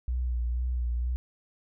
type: tone with vibrato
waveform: sine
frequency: 60.8 Hz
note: B1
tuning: 26 cents flat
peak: -26 dBFS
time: 0.08-1.16 s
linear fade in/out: 0 ms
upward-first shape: sine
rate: 2.1 Hz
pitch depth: 41 cents each way
effects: none